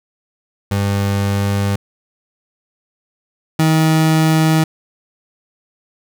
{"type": "tone pair in turn", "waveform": "30% pulse", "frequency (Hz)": [99.9, 158.58], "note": ["G2", "D#3"], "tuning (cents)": [33, 33], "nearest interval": "minor sixth", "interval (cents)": 800, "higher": "second", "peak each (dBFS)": [-12, -8], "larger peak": "second", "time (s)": [[0.71, 1.76], [3.59, 4.64]], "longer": "neither", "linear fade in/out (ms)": 5, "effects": []}